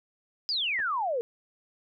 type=exponential sweep; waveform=sine; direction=down; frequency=5100 to 449.1 Hz; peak=-26 dBFS; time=0.49-1.21 s; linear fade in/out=0 ms
type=clicks; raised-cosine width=0.5 ms; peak=-30 dBFS; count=2; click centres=0.79 / 0.801 s
effects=none